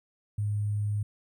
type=tone with sample-and-hold; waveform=sine; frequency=103.83 Hz; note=G#2; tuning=in tune; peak=-26 dBFS; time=0.38-1.03 s; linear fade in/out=5 ms; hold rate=8820 Hz; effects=none